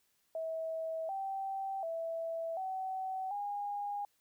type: tone with pitch steps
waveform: sine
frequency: 647 / 777 / 659 / 758 / 816 Hz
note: E5 / G5 / E5 / F#5 / G#5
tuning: -32 / -16 / -1 / +42 / -31 cents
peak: -35 dBFS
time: 0.35-4.05 s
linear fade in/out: 2 ms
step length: 740 ms
effects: white hiss -75 dBFS RMS until 4.2 s